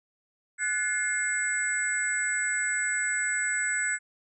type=tone cluster; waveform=sine; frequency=1480 / 1712 / 2120 / 7890 Hz; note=F#6 / A6 / C7 / B8; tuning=0 / -48 / +22 / -3 cents; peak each=-31 dBFS; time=0.58-3.99 s; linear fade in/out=50 ms; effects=none